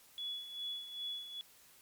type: tone with tremolo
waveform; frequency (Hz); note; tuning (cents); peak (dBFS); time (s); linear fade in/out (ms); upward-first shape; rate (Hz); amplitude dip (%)
sine; 3398; G#7; +39; -37; 0.18-1.41; 0; sine; 2.5; 65
effects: white hiss -62 dBFS RMS until 1.81 s + MP3 96 kbps